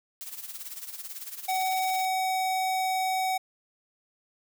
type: noise with tremolo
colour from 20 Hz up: blue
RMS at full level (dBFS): -37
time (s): 0.21-2.05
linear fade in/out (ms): 0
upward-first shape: sine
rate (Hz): 18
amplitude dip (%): 70
type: tone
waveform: square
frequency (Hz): 753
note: F#5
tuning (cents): +30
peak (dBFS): -26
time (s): 1.48-3.38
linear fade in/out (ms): 10
effects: none